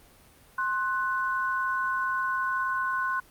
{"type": "tone pair together", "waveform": "sine", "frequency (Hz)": [1056, 1489.2], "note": ["C6", "F#6"], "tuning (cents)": [16, 11], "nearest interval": "tritone", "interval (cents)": 595, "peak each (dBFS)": -28, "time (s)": [0.58, 3.2], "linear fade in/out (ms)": 5, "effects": ["pink hiss -56 dBFS RMS until 3.3 s", "Opus 32 kbps"]}